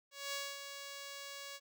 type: tone with ADSR envelope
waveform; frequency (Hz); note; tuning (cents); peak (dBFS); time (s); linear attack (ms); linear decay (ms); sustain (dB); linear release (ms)
5% pulse; 560; C#5; +18; -26; 0.11-1.6; 220; 240; -8; 46
effects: none